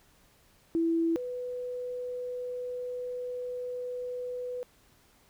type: tone pair in turn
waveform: sine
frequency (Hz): 331 / 495.9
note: E4 / B4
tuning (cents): +7 / +7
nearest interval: perfect fifth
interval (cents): 700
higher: second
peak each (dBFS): -24 / -33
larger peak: first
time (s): 0.75-1.16 / 1.16-4.63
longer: second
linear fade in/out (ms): 0
effects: pink hiss -63 dBFS RMS until 5.29 s